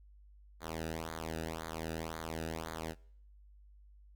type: tone with flanger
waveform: sawtooth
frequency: 80.8 Hz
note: E2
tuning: 34 cents flat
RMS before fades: -41 dBFS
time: 0.6-2.95 s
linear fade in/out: 50 ms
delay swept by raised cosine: 0.36 to 0.94 ms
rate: 1.9 Hz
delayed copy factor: -0.9
effects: noise-tail reverb RT60 0.7 s tail -25 dB re dry + added 50 Hz sine -56 dBFS peak until 4.15 s